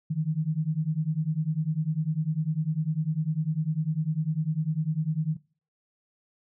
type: beating tone pair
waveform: sine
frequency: 151.3 / 161.3 Hz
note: D#3 / E3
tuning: -48 / -37 cents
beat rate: 10 Hz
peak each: -28 dBFS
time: 0.1-5.37 s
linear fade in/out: 10 ms
effects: noise-tail reverb RT60 0.4 s tail -21 dB re dry